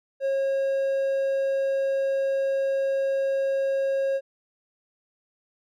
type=tone; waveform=triangle; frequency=543 Hz; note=C#5; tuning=36 cents flat; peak=-20 dBFS; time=0.2-4.21 s; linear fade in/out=50 ms; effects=none